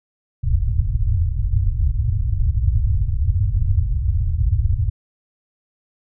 white low-pass noise, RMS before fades -18 dBFS, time 0.43-4.9 s, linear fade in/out 10 ms, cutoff 110 Hz, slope 48 dB/octave, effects none

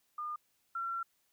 sine tone pair in turn, 1212 / 1360.4 Hz, D#6 / F6, -46 / -46 cents, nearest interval major second, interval 200 cents, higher second, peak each -36 / -34 dBFS, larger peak second, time 0.18-0.36 / 0.75-1.03 s, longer second, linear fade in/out 5 ms, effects white hiss -75 dBFS RMS until 1.32 s

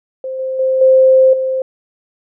sine tone with level steps, 523.3 Hz, C5, in tune, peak -20 / -17 / -11 / -5 / -14 dBFS, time 0.24-1.62 s, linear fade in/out 2 ms, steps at 0.39 / 0.59 / 0.81 / 1.33 s, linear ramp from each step 5 ms, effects none

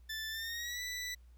20% pulse tone with pitch glide, 1760 to 1975.5 Hz, A6 to B6, 0 to 0 cents, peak -33 dBFS, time 0.09-1.15 s, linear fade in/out 10 ms, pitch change +200 cents, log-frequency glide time 0.3-0.81 s, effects added 60 Hz sine -55 dBFS peak until 1.37 s + pink hiss -75 dBFS RMS until 1.37 s

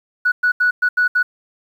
sine tone bursts at uneven times, 1472 Hz, F#6, 9 cents flat, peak -11 dBFS, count 6, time 0.25-0.32 / 0.43-0.52 / 0.6-0.71 / 0.82-0.89 / 0.97-1.08 / 1.15-1.23 s, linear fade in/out 10 ms, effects tanh soft clip ceiling -8 dBFS + 8-bit

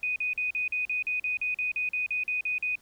sine tone bursts, 2489 Hz, D#7, in tune, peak -26 dBFS, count 16, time 0.03-2.755 s, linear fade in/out 2 ms, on 130 ms, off 43 ms, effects pink hiss -61 dBFS RMS until 2.81 s

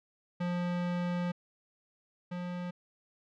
square tone pair in turn, 176.3 / 177.63 Hz, F3 / F3, +17 / +30 cents, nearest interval unison, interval 13 cents, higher second, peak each -31 / -36 dBFS, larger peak first, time 0.4-1.32 / 2.31-2.71 s, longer first, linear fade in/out 10 ms, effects low-pass 3000 Hz 12 dB/octave

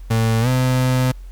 35% pulse tone with pitch glide, 112.7 to 127.97 Hz, A2 to C3, +42 to -38 cents, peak -13 dBFS, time 0.1-1.12 s, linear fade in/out 10 ms, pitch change +220 cents, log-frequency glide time 0.41-0.48 s, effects added 44 Hz sine -32 dBFS peak until 1.31 s + pink hiss -55 dBFS RMS until 1.31 s

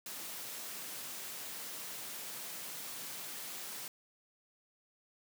white high-pass noise, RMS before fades -44 dBFS, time 0.06-3.88 s, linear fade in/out 2 ms, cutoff 120 Hz, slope 48 dB/octave, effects none

